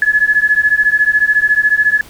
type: beating tone pair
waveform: sine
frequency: 1700 / 1714 Hz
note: G#6 / A6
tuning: +40 / -46 cents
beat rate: 14 Hz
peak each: -12 dBFS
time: 0.02-2.01 s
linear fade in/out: 2 ms
effects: pink hiss -39 dBFS RMS until 2.09 s